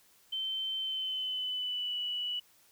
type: tone with pitch glide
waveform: sine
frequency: 3093 to 2952 Hz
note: G7 to F#7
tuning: -24 to -5 cents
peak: -32 dBFS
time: 0.32-2.4 s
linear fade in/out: 10 ms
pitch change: -81 cents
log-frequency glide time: 0.78-1.98 s
effects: white hiss -64 dBFS RMS until 2.71 s